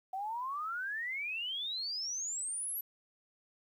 sine exponential sweep, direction up, 742 to 12000 Hz, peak -35 dBFS, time 0.13-2.81 s, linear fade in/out 5 ms, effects 11-bit

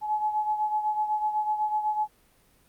sine beating tone pair, 850 / 858 Hz, G#5 / A5, +40 / -44 cents, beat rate 8 Hz, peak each -25 / -32 dBFS, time 0.01-2.08 s, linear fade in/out 50 ms, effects pink hiss -62 dBFS RMS until 2.68 s + Opus 32 kbps

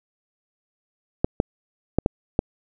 clicks, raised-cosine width 2 ms, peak -4 dBFS, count 5, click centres 1.245 / 1.401 / 1.986 / 2.061 / 2.391 s, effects none

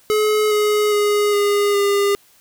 square tone with pitch steps, 426.2 / 420.3 / 414.5 / 408.8 / 403.2 Hz, G#4 / G#4 / G#4 / G#4 / G4, +45 / +21 / -3 / -27 / +49 cents, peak -15 dBFS, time 0.1-2.15 s, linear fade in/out 0 ms, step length 410 ms, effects white hiss -53 dBFS RMS until 2.4 s

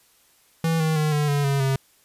square tone with pitch steps, 163.5 / 158.3 / 153.26 / 148.38 / 143.66 / 139.08 / 134.66 Hz, E3 / D#3 / D#3 / D3 / D3 / C#3 / C#3, -14 / +30 / -26 / +18 / -38 / +6 / -50 cents, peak -20 dBFS, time 0.64-1.76 s, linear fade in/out 2 ms, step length 160 ms, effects white hiss -59 dBFS RMS until 2.04 s + resampled to 32000 Hz

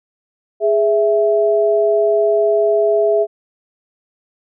sine tone pair together, 415.3 / 659.3 Hz, G#4 / E5, 0 / 0 cents, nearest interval minor sixth, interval 800 cents, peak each -14 dBFS, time 0.6-3.27 s, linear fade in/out 50 ms, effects none

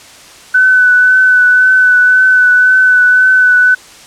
sine tone with vibrato, 1502 Hz, F#6, 26 cents sharp, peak -4 dBFS, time 0.54-3.75 s, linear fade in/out 10 ms, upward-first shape triangle, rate 1.9 Hz, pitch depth 21 cents each way, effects white hiss -36 dBFS RMS until 4.06 s + low-pass 8000 Hz 12 dB/octave

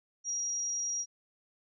sine tone, 5710 Hz, F8, 37 cents sharp, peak -31 dBFS, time 0.24-1.06 s, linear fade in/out 50 ms, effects none

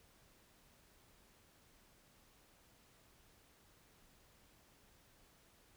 silence, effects pink hiss -68 dBFS RMS until 5.76 s

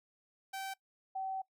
sawtooth / sine tone pair in turn, 774 / 765.6 Hz, G5 / G5, -22 / -41 cents, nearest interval unison, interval 19 cents, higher first, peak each -35 / -35 dBFS, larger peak neither, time 0.53-0.74 / 1.15-1.42 s, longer second, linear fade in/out 10 ms, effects noise-tail reverb RT60 0.1 s tail -21 dB re dry

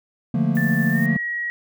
triangle chord, Bb major seventh, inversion first, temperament equal, 146.83 / 174.61 / 220 / 233.1 Hz, D3 / F3 / A3 / Bb3, 0 / 0 / 0 / 0 cents, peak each -21 dBFS, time 0.34-1.17 s, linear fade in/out 5 ms
violet noise, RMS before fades -40 dBFS, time 0.55-1.06 s, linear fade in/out 2 ms
sine tone with pitch glide, 1768 to 1905.9 Hz, A6 to A#6, +8 to +38 cents, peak -23 dBFS, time 0.57-1.5 s, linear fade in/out 0 ms, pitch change +130 cents, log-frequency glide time 0.9-1.12 s
effects none

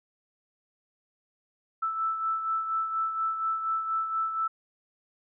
sine beating tone pair, 1318.5 / 1322.7 Hz, E6 / E6, 0 / +5 cents, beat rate 4.2 Hz, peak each -27 / -36 dBFS, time 1.82-4.48 s, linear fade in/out 10 ms, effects none

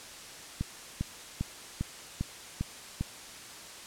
click train, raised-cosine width 5 ms, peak -18 dBFS, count 7, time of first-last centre 0.61-3.01 s, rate 2.5 Hz, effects white hiss -46 dBFS RMS until 3.86 s + low-pass 9000 Hz 12 dB/octave

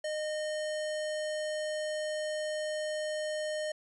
square tone, 613 Hz, D#5, 26 cents flat, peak -33 dBFS, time 0.04-3.72 s, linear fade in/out 5 ms, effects resampled to 24000 Hz

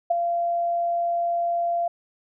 sine tone with ADSR envelope, 688 Hz, F5, 26 cents flat, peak -15 dBFS, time 0.1-1.88 s, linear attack 10 ms, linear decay 15 ms, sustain -6 dB, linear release 5 ms, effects none

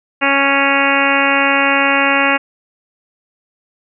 harmonic tone, 277.2 Hz, C#4, in tune, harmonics 1 / 2 / 3 / 4 / 5 / 6 / 7 / 8 / 9 / 10, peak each -20 / -20 / -20 / -20 / -20 / -20 / -20 / -20 / -20 / -20 dBFS, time 0.21-2.38 s, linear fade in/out 20 ms, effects none

